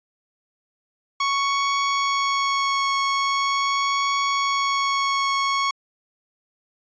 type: tone with vibrato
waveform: sawtooth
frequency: 1108.7 Hz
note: C#6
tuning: in tune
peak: -16 dBFS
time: 1.2-5.71 s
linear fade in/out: 5 ms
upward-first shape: triangle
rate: 0.42 Hz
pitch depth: 10 cents each way
effects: resampled to 16000 Hz